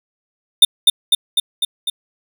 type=tone with echo; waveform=square; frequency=3617 Hz; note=A7; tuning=47 cents sharp; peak=-3 dBFS; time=0.62-0.65 s; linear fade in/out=5 ms; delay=250 ms; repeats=5; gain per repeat=-3 dB; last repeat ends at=1.9 s; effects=none